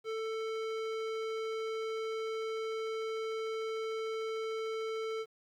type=tone; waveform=square; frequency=443.3 Hz; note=A4; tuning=13 cents sharp; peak=-35 dBFS; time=0.04-5.26 s; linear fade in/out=50 ms; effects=low-pass 4000 Hz 12 dB/octave + 11-bit